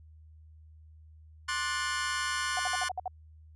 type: chord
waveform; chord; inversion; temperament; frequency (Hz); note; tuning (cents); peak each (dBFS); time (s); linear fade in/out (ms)
sawtooth; D dominant seventh; third; just; 1057.2 / 1174.7 / 1468.3 / 1762; C6 / D6 / F#6 / A6; +18 / 0 / -14 / +2; -31 / -36 / -30 / -33; 1.48-2.89; 10
type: tone bursts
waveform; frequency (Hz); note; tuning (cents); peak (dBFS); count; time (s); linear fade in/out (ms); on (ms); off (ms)
sine; 739; F#5; -2; -30; 7; 2.57-3.079; 2; 23; 58
effects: added 78 Hz sine -51 dBFS peak until 3.55 s + resampled to 24000 Hz